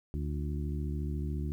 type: harmonic tone with a mistuned harmonic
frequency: 74 Hz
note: D2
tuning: 14 cents sharp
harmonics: 1 / 2 / 3 / 4 / 5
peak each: -33 / -37 / -42 / -44 / -46 dBFS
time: 0.14-1.52 s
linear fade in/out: 0 ms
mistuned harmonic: 5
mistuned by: -49 cents
effects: 11-bit